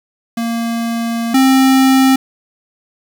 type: tone pair in turn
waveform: square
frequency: 231.5 / 264.7 Hz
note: A#3 / C4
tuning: -12 / +20 cents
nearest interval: major second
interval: 232 cents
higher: second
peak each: -17 / -8 dBFS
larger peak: second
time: 0.37-1.34 / 1.34-2.16 s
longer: first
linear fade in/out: 5 ms
effects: 7-bit